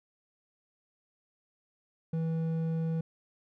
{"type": "tone with hard clipping", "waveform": "sine", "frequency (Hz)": 162.7, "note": "E3", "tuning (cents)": -22, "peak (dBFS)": -30, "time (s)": [2.13, 3.01], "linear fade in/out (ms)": 5, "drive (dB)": 6, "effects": []}